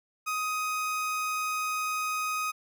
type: tone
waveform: 30% pulse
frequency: 1254 Hz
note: D#6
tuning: 13 cents sharp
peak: -26 dBFS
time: 0.26-2.52 s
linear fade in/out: 20 ms
effects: none